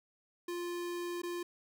square tone with dropouts, 349.2 Hz, F4, in tune, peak -37 dBFS, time 0.48-1.43 s, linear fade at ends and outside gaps 5 ms, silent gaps 1.219-1.233 s, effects none

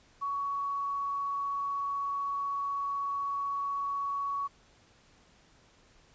sine tone with quantisation, 1121 Hz, C#6, 19 cents sharp, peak -30 dBFS, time 0.21-4.48 s, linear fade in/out 20 ms, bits 10, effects pink hiss -62 dBFS RMS until 6.14 s + resampled to 16000 Hz

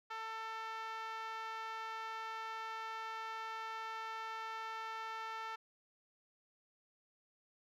5% pulse tone with band-pass filter, 445.6 Hz, A4, 22 cents sharp, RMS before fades -44 dBFS, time 0.1-5.56 s, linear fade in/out 10 ms, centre 1100 Hz, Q 2.5, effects none

